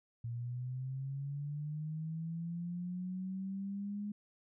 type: linear sweep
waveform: sine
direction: up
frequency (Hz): 116.2 to 207.8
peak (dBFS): -37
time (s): 0.24-4.12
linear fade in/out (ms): 5
effects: none